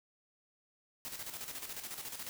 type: noise with tremolo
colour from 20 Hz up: white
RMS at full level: -42 dBFS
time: 1.05-2.29 s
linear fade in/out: 0 ms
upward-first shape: square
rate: 14 Hz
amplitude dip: 55%
effects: none